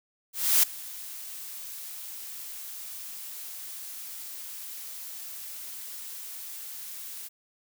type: noise with ADSR envelope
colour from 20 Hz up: blue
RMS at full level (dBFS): -19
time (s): 0.33-7.29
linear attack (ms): 300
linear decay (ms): 8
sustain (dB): -21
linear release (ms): 23
effects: none